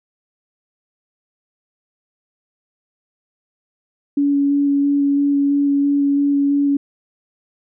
sine tone with vibrato, 282.9 Hz, C#4, 35 cents sharp, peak -13 dBFS, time 4.17-6.77 s, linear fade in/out 5 ms, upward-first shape square, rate 3 Hz, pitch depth 8 cents each way, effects none

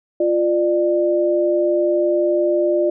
sine tone pair together, 348.8 / 597.1 Hz, F4 / D5, -2 / +29 cents, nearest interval major sixth, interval 931 cents, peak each -17 dBFS, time 0.2-2.9 s, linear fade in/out 5 ms, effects none

